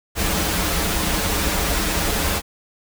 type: noise with comb filter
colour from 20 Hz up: pink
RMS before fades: -21 dBFS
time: 0.15-2.42 s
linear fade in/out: 50 ms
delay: 8 ms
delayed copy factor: -0.7
effects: none